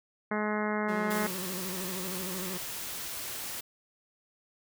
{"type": "harmonic tone", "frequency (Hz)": 211.5, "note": "G#3", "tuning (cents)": 32, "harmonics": [1, 2, 3, 4, 5, 6, 7, 8, 9, 10], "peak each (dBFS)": [-32, -35, -37, -38, -39, -40, -40, -41, -42, -42], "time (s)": [0.31, 1.27], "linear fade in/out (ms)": 5}
{"type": "tone with vibrato", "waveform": "25% pulse", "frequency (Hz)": 185, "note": "F#3", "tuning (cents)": 0, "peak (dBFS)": -33, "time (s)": [0.88, 2.58], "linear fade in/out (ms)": 10, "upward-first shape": "square", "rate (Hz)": 13, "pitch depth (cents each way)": 60}
{"type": "noise", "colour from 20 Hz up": "white", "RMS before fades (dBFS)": -38, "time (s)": [1.1, 3.61], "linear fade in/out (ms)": 10}
{"effects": []}